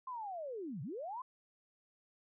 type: linear two-way sweep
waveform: sine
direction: down then up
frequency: 1059 to 119.9 to 1059 Hz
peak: -40 dBFS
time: 0.07-1.22 s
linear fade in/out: 5 ms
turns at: 0.82 s
effects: none